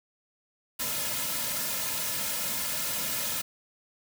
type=noise with comb filter; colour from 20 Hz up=white; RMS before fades=-31 dBFS; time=0.79-3.42 s; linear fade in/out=10 ms; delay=2.6 ms; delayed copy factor=-0.9; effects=none